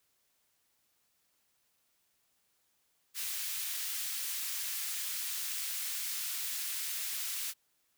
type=high-pass noise; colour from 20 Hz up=white; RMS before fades=-37 dBFS; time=3.14-7.54 s; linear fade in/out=50 ms; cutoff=1900 Hz; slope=12 dB/octave; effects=white hiss -75 dBFS RMS until 7.97 s